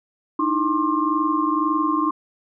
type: tone cluster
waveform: sine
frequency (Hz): 301.8 / 323.7 / 1063 / 1175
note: D4 / E4 / C6 / D6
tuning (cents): +47 / -31 / +27 / +1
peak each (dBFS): -23 / -25 / -21 / -28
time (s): 0.39-2.11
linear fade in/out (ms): 5
effects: none